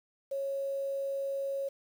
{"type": "tone with quantisation", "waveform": "sine", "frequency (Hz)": 550, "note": "C#5", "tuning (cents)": -14, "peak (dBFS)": -31, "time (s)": [0.31, 1.69], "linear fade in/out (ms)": 10, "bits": 9, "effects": []}